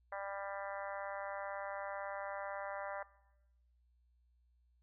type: harmonic tone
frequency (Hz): 198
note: G3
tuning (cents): +18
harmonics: 3 / 4 / 5 / 6 / 7 / 8 / 9 / 10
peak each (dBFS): -44 / -46 / -48 / -50 / -51 / -52 / -53 / -54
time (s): 0.12-3.03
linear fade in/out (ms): 5
effects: noise-tail reverb RT60 0.9 s tail -20 dB re dry + added 60 Hz sine -69 dBFS peak until 4.82 s

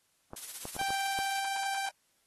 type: clicks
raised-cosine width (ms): 1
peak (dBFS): -27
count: 6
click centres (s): 0.334 / 0.654 / 0.765 / 0.814 / 0.905 / 1.189
type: noise with tremolo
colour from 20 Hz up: blue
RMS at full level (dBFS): -38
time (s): 0.36-1.4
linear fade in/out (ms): 5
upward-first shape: sine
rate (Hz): 16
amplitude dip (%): 60
type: tone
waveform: sawtooth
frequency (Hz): 784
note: G5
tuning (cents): 0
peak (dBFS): -28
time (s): 0.79-1.89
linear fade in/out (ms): 2
effects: white hiss -72 dBFS RMS until 2.26 s + AAC 32 kbps

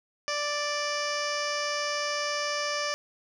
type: tone with low-pass filter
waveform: 15% pulse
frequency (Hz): 587.3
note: D5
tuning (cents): 0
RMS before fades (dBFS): -30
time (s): 0.28-2.94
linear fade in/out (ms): 0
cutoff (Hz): 5100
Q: 3.5
effects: none

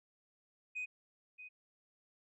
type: tone with echo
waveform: sine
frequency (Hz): 2500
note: D#7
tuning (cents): +8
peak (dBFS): -36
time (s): 0.75-0.86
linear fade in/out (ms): 20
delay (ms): 630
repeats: 1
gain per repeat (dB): -12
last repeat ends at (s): 1.49
effects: tanh soft clip ceiling -35 dBFS

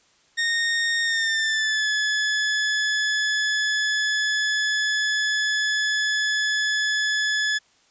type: tone with pitch glide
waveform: sawtooth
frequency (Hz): 1847 to 1713.4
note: A#6 to A6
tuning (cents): -16 to -46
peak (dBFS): -17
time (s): 0.37-7.59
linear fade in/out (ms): 20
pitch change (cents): -130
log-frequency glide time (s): 1.03-1.89
effects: white hiss -60 dBFS RMS until 7.9 s + resampled to 16000 Hz

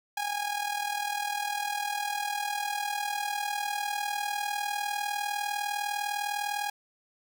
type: tone with amplitude modulation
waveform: sawtooth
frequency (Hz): 822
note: G#5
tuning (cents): -18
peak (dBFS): -23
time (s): 0.17-6.7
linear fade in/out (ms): 5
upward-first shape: sine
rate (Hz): 39.9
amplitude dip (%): 65
effects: 9-bit

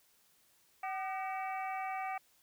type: harmonic tone with a mistuned harmonic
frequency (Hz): 380.5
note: F#4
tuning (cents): +48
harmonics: 2 / 3 / 4 / 5 / 6 / 7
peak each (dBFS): -37 / -44 / -52 / -49 / -45 / -54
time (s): 0.83-2.18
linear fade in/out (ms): 5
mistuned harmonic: 3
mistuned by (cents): +97
effects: white hiss -69 dBFS RMS until 2.42 s

